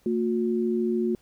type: tone pair together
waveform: sine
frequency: 226.8 / 360 Hz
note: A#3 / F#4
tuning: -47 / -47 cents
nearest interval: minor sixth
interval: 800 cents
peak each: -25 dBFS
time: 0.06-1.15 s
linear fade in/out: 2 ms
effects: pink hiss -63 dBFS RMS until 1.21 s